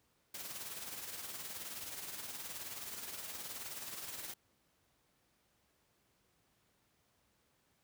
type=noise with tremolo; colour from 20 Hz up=white; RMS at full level=-43 dBFS; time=0.34-4.34 s; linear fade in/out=5 ms; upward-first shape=triangle; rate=19 Hz; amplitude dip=55%; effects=pink hiss -75 dBFS RMS until 7.83 s + high-pass 60 Hz 12 dB/octave